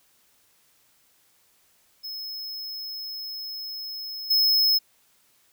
square tone with level steps, 5180 Hz, E8, 31 cents flat, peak -33 / -18 dBFS, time 2.03-4.79 s, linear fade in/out 20 ms, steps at 4.3 s, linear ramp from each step 10 ms, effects white hiss -63 dBFS RMS until 5.52 s

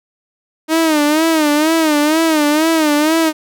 sawtooth tone with vibrato, 310 Hz, D#4, 6 cents flat, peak -7 dBFS, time 0.68-3.33 s, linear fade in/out 50 ms, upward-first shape sine, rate 2.1 Hz, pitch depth 99 cents each way, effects none

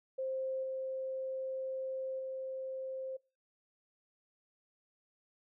sine tone with level steps, 526 Hz, C5, 9 cents sharp, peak -34 / -36 / -38 dBFS, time 0.18-3.17 s, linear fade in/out 10 ms, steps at 0.63 / 2.19 s, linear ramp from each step 5 ms, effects noise-tail reverb RT60 0.3 s tail -23 dB re dry

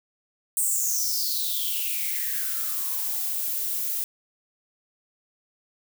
violet noise with high-pass filter sweep, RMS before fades -27 dBFS, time 0.57-4.04 s, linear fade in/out 0 ms, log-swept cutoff 8700 to 350 Hz, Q 8.5, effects none

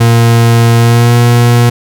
40% pulse tone with pitch glide, 116.54 to 119.68 Hz, A#2 to A#2, 0 to +46 cents, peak -3 dBFS, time 0-1.7 s, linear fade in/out 10 ms, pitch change +46 cents, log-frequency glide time 0.78-1.15 s, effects none

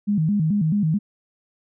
sine tone with vibrato, 180 Hz, F#3, 47 cents flat, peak -17 dBFS, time 0.07-0.99 s, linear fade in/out 20 ms, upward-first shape square, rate 4.6 Hz, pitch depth 230 cents each way, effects none

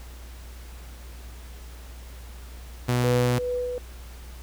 sawtooth tone, 123 Hz, B2, 7 cents flat, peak -17 dBFS, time 2.88-3.39 s, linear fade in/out 10 ms
sine tone with tremolo, 493.9 Hz, B4, in tune, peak -24 dBFS, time 3.04-3.78 s, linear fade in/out 0 ms, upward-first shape sine, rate 2.5 Hz, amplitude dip 35%
effects added 60 Hz sine -39 dBFS peak until 4.42 s + pink hiss -49 dBFS RMS until 4.42 s

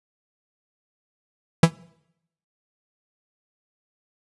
45% pulse tone with exponential decay, 165.4 Hz, E3, 6 cents sharp, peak -6 dBFS, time 1.63-1.71 s, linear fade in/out 5 ms, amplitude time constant 16 ms, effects noise-tail reverb RT60 0.8 s tail -24 dB re dry + resampled to 24000 Hz

